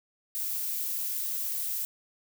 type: noise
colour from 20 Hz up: violet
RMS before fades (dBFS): -32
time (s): 0.35-1.85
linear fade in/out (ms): 0
effects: none